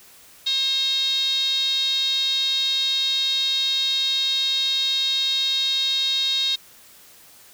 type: tone with band-pass filter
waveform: 5% pulse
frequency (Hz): 536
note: C5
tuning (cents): +42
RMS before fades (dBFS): -22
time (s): 0.46-6.56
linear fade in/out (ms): 10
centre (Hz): 3800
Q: 10
effects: white hiss -49 dBFS RMS until 7.53 s